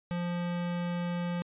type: tone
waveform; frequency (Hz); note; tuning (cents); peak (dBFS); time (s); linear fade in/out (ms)
square; 174.61; F3; 0; -31; 0.11-1.42; 0
effects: resampled to 8000 Hz